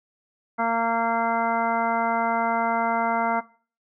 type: harmonic tone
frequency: 230 Hz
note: A#3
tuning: 23 cents flat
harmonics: 1 / 2 / 3 / 4 / 5 / 6 / 7 / 9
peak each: -29 / -34 / -26 / -26 / -31 / -28 / -39 / -34 dBFS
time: 0.58-3.41 s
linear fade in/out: 20 ms
effects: noise-tail reverb RT60 0.4 s tail -19 dB re dry

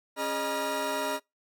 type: tone cluster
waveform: 40% pulse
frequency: 274.7 / 415.5 / 612 / 959 / 1389 Hz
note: C#4 / G#4 / D#5 / A#5 / F6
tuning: -16 / +1 / -29 / +49 / -10 cents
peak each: -37 / -37 / -32 / -32 / -37 dBFS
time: 0.16-1.2 s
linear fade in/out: 50 ms
effects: noise-tail reverb RT60 0.2 s tail -25 dB re dry

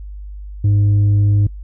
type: tone with tanh clipping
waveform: triangle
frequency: 102.3 Hz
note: G#2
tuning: 26 cents flat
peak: -11 dBFS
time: 0.64-1.47 s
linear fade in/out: 5 ms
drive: 8 dB
effects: noise-tail reverb RT60 0.1 s tail -25 dB re dry + added 50 Hz sine -28 dBFS peak until 1.63 s

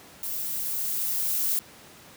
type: noise with level ramp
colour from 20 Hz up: violet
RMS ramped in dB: -32 to -25 dBFS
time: 0.23-1.59 s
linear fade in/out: 0 ms
effects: pink hiss -49 dBFS RMS until 2.16 s + high-pass 100 Hz 12 dB/octave

